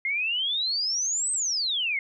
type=exponential two-way sweep; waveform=sine; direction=up then down; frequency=2093 to 8372 to 2093 Hz; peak=-24 dBFS; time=0.05-1.99 s; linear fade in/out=2 ms; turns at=1.32 s; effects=none